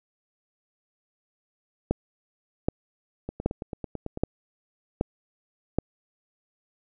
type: two click trains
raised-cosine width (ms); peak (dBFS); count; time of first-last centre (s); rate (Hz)
2; -9 / -19; 6 / 9; 1.91-5.786 / 3.29-4.174; 1.29 / 9.05
effects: none